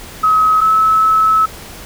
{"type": "tone pair in turn", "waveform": "sine", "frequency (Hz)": [1275, 1298], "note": ["D#6", "E6"], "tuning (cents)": [42, -27], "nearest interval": "unison", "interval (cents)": 31, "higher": "second", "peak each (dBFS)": -8, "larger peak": "neither", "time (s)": [[0.23, 0.61], [0.61, 1.46]], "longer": "second", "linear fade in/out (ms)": 10, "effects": ["pink hiss -33 dBFS RMS until 1.85 s"]}